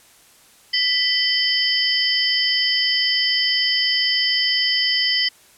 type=tone cluster; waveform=sine; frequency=1986 / 3079 / 4697 / 5150 Hz; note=B6 / G7 / D8 / E8; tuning=+9 / -32 / -1 / -41 cents; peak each=-23 / -21 / -23 / -22 dBFS; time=0.73-5.29 s; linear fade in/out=10 ms; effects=white hiss -51 dBFS RMS until 5.57 s + low-pass 12000 Hz 12 dB/octave